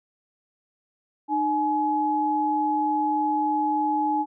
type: tone pair together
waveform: sine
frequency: 303.9 / 845.3 Hz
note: D#4 / G#5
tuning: -41 / +30 cents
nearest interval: octave + tritone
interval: 1771 cents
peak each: -26 / -22 dBFS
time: 1.28-4.26 s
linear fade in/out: 50 ms
effects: none